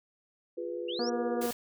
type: chord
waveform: sine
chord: F diminished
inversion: none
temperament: equal with one note detuned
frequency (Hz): 349.2 / 409.1 / 493.9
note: F4 / Ab4 / Cb5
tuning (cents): 0 / -26 / 0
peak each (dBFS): -37 / -41 / -37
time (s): 0.57-1.47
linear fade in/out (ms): 10
type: linear sweep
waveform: sine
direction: up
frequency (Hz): 2675 to 5800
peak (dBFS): -36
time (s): 0.88-1.1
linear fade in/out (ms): 10
type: harmonic tone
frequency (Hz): 238.7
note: A#3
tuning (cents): +41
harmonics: 1 / 2 / 3 / 4 / 5 / 6 / 7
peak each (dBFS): -34 / -33 / -38 / -48 / -45 / -49 / -50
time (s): 0.99-1.51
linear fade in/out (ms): 2
type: noise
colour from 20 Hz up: white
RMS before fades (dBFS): -40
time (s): 1.41-1.53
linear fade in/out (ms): 5
effects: none